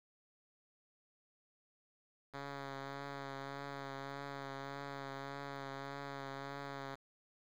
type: tone with vibrato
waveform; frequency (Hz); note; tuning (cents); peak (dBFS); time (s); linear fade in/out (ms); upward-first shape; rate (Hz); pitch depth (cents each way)
5% pulse; 138.59; C#3; 0; -32; 2.33-6.96; 20; triangle; 1.7; 29
effects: low-pass 4000 Hz 12 dB/octave + 10-bit